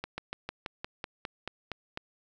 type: slowing click train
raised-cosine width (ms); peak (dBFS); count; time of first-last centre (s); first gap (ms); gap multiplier
0.3; -19; 11; 0.04-1.974; 140; 1.07
effects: none